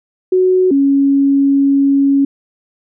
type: tone pair in turn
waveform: sine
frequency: 370 / 277.2 Hz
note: F#4 / C#4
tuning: 0 / 0 cents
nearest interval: perfect fourth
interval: 500 cents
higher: first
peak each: -8 dBFS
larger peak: neither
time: 0.32-0.71 / 0.71-2.25 s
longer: second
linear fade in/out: 5 ms
effects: none